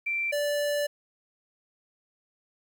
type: tone pair in turn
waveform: sine / square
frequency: 2349 / 583.5 Hz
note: D7 / D5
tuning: 0 / -11 cents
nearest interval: 2 octaves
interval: 2411 cents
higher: first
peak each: -26 dBFS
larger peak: neither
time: 0.06-0.32 / 0.32-0.87 s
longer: second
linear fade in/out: 10 ms
effects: 10-bit